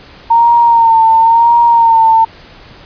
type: tone with vibrato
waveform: sine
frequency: 919 Hz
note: A#5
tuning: 25 cents flat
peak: -4 dBFS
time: 0.3-2.25 s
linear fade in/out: 10 ms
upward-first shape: sine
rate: 0.97 Hz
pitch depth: 43 cents each way
effects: pink hiss -37 dBFS RMS until 2.85 s + resampled to 11025 Hz